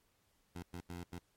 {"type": "tone bursts at uneven times", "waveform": "15% pulse", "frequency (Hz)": 87.4, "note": "F2", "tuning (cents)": 2, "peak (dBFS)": -37, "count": 4, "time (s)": [[0.55, 0.63], [0.73, 0.81], [0.89, 1.04], [1.12, 1.19]], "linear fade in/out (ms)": 10, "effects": ["pink hiss -75 dBFS RMS until 1.36 s", "MP3 64 kbps"]}